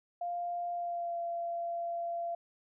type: tone with pitch glide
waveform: sine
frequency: 698.5 to 684.5 Hz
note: F5 to F5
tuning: 0 to -35 cents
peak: -33 dBFS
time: 0.21-2.35 s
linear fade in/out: 5 ms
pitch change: -35 cents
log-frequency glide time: 0.72-1.19 s
effects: none